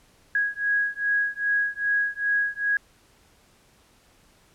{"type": "beating tone pair", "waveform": "sine", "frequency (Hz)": [1654, 1656.5], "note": ["G#6", "G#6"], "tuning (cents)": [-8, -5], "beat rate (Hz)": 2.5, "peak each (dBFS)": -25, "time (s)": [0.35, 2.77], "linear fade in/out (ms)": 2, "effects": ["pink hiss -59 dBFS RMS until 4.54 s", "low-pass 12000 Hz 12 dB/octave"]}